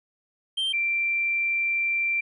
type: tone pair in turn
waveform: triangle / sine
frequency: 3145 / 2356 Hz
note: G7 / D7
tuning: +5 / +5 cents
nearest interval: perfect fourth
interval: 500 cents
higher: first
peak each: -22 dBFS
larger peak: neither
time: 0.57-0.73 / 0.73-2.21 s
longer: second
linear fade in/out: 10 ms
effects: resampled to 24000 Hz